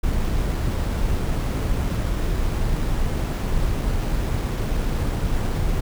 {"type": "noise with sample-and-hold", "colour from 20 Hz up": "brown", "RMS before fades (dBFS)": -22, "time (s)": [0.03, 5.81], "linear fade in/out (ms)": 10, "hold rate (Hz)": 8820, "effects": []}